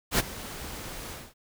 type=noise with ADSR envelope; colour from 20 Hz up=pink; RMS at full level=-21 dBFS; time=0.11-1.34 s; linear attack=79 ms; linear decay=26 ms; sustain=-18 dB; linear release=230 ms; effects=none